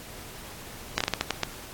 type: slowing click train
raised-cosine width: 0.2 ms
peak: -6 dBFS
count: 8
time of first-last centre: 0.98-1.433 s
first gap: 25 ms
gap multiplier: 1.31
effects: pink hiss -43 dBFS RMS until 1.73 s + AAC 64 kbps